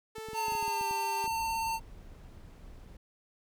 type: tone with pitch glide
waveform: sawtooth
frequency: 440 to 396.6 Hz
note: A4 to G4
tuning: 0 to +20 cents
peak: -36 dBFS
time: 0.15-1.27 s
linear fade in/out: 10 ms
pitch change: -180 cents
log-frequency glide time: 0.3-0.87 s
type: clicks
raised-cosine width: 3 ms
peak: -34 dBFS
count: 12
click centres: 0.183 / 0.286 / 0.333 / 0.483 / 0.522 / 0.552 / 0.627 / 0.68 / 0.811 / 0.91 / 1.242 / 1.278 s
type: tone with vibrato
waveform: square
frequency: 902 Hz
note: A5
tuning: 43 cents sharp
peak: -31 dBFS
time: 0.33-1.8 s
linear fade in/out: 50 ms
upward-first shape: sine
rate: 18 Hz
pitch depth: 13 cents each way
type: noise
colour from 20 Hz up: brown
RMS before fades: -49 dBFS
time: 1.3-2.97 s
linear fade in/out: 5 ms
effects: none